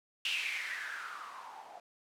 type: noise with low-pass filter sweep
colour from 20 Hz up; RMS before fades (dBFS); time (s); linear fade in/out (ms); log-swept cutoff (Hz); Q
violet; -40; 0.25-1.8; 2; 2900 to 710; 6.7
effects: none

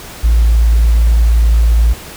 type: tone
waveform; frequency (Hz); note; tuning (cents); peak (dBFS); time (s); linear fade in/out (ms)
sine; 56.5; A1; +47; -5; 0.23-1.94; 20
effects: tanh soft clip ceiling -2 dBFS + pink hiss -31 dBFS RMS until 2.16 s

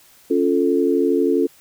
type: chord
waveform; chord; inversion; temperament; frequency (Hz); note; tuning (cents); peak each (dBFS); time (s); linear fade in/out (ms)
sine; Db augmented; none; equal; 277.2 / 349.2 / 440; Db4 / F4 / A4; 0 / 0 / 0; -19; 0.3-1.47; 10
effects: white hiss -51 dBFS RMS until 1.6 s

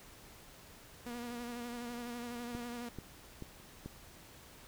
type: tone with vibrato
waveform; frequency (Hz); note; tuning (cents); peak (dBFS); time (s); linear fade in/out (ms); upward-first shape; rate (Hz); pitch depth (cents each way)
sawtooth; 239.7; A#3; +48; -37; 1.06-2.89; 5; sine; 12; 33
type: click train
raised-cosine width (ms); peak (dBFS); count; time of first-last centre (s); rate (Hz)
3; -30; 4; 2.55-3.86; 2.29
effects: pink hiss -56 dBFS RMS until 4.67 s

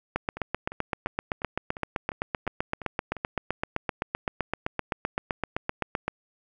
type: two click trains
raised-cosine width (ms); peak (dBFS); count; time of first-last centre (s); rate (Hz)
0.5; -11 / -22; 47 / 9; 0.16-6.08 / 0.37-3.167; 7.77 / 2.86
effects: none

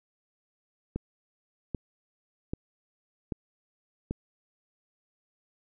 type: click train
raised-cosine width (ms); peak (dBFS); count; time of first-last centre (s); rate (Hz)
3; -18; 5; 0.96-4.11; 1.27
effects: none

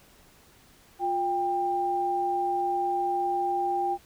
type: tone pair together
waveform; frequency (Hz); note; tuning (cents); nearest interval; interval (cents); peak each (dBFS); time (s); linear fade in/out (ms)
sine; 353.7 / 794; F4 / G5; +22 / +22; octave + major second; 1400; -31 / -25; 0.99-3.98; 50
effects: pink hiss -57 dBFS RMS until 4.05 s

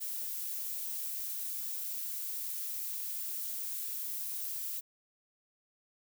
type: noise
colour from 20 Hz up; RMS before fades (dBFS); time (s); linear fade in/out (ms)
violet; -38; 0-4.81; 20
effects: none

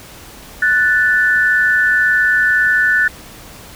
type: tone pair together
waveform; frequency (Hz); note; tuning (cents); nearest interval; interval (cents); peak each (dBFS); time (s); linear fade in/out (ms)
sine; 1481.8 / 1760; F#6 / A6; +2 / 0; minor third; 298; -13; 0.62-3.08; 5
effects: pink hiss -37 dBFS RMS until 3.75 s

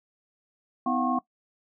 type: tone cluster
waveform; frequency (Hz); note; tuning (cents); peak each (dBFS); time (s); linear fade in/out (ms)
sine; 251.3 / 317.4 / 703 / 750 / 1085; B3 / D#4 / F5 / F#5 / C#6; +30 / +35 / +11 / +23 / -37; -27 / -34 / -32 / -30 / -29; 0.86-1.19; 5
effects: noise-tail reverb RT60 0.1 s tail -19 dB re dry

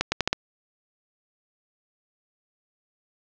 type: accelerating click train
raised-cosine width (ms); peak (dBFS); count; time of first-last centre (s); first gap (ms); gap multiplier
0.2; -4; 5; 0.01-0.33; 110; 0.79
effects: low-pass 6000 Hz 12 dB/octave + 7-bit

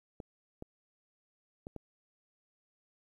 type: clicks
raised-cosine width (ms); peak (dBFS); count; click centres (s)
2; -29; 4; 0.202 / 0.624 / 1.669 / 1.763
effects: 11-bit

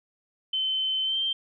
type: tone with pitch glide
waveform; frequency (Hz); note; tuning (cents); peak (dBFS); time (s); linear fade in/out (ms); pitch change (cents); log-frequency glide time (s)
sine; 3070 to 3145; G7 to G7; -37 to +5; -24; 0.53-1.33; 5; +42; 1.04-1.18
effects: none

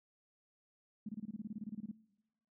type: tone bursts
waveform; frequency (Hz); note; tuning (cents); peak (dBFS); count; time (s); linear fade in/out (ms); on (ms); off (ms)
sine; 213; G#3; +44; -39; 16; 1.06-1.915; 5; 30; 25
effects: noise-tail reverb RT60 1.0 s tail -21 dB re dry

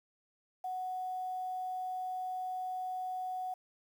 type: tone with quantisation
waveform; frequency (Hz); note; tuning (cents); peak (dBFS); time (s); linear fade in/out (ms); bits
sine; 740; F#5; 0; -35; 0.64-3.54; 5; 10
effects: none

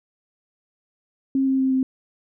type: tone with pitch steps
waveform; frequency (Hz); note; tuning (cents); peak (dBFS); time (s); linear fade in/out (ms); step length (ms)
sine; 268.4 / 266.1 / 263.8 / 261.5; C4 / C4 / C4 / C4; +44 / +29 / +14 / -1; -17; 1.35-1.83; 2; 120
effects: none

